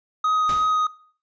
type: tone with vibrato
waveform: triangle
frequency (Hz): 1254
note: D#6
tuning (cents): +13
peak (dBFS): -16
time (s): 0.24-0.87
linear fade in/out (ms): 5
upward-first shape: sine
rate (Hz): 3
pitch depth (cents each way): 8
type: noise with exponential decay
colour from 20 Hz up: pink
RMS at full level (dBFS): -31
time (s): 0.49-0.88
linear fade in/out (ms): 1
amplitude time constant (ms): 84
effects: noise-tail reverb RT60 0.5 s tail -20 dB re dry + resampled to 16000 Hz